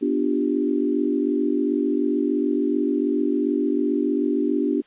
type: chord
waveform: sine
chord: G dominant seventh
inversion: first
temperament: equal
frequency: 246.9 / 293.7 / 349.2 / 392 Hz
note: B3 / D4 / F4 / G4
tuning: 0 / 0 / 0 / 0 cents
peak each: -25 / -22 / -27 / -26 dBFS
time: 0.01-4.82 s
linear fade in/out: 20 ms
effects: white hiss -57 dBFS RMS until 4.86 s + resampled to 8000 Hz